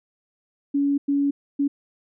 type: tone bursts at uneven times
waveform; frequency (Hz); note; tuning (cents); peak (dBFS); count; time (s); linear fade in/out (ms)
sine; 282.4; C#4; +32; -18; 3; 0.74-0.98 / 1.08-1.31 / 1.59-1.68; 10
effects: none